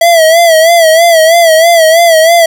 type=tone with vibrato; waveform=square; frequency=659.3 Hz; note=E5; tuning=in tune; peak=-3 dBFS; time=0.01-2.46 s; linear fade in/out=5 ms; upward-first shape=sine; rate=3.1 Hz; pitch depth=76 cents each way; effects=none